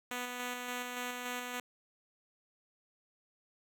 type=tone with tremolo; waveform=5% pulse; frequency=246.9 Hz; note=B3; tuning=in tune; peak=-25 dBFS; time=0.11-1.6 s; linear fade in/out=2 ms; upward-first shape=square; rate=3.5 Hz; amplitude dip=30%; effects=none